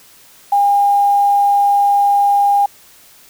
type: tone with quantisation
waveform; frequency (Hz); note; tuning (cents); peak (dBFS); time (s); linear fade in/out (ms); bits
sine; 808; G#5; -48; -9; 0.52-2.66; 5; 6
effects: white hiss -45 dBFS RMS until 3.29 s